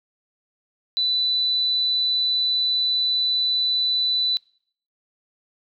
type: tone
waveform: sine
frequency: 3985 Hz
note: B7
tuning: 15 cents sharp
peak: -19 dBFS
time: 0.97-4.37 s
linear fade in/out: 0 ms
effects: noise-tail reverb RT60 0.6 s tail -24 dB re dry